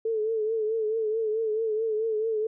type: tone with vibrato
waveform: sine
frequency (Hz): 439.4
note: A4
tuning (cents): -2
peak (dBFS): -24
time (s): 0.05-2.47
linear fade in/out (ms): 5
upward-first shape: triangle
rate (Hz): 4.6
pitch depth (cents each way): 70
effects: none